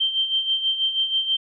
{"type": "tone with tremolo", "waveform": "sine", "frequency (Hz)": 3136, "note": "G7", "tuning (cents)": 0, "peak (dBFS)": -17, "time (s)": [0, 1.37], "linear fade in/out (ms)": 10, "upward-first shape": "sine", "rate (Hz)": 6.2, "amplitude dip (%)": 65, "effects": []}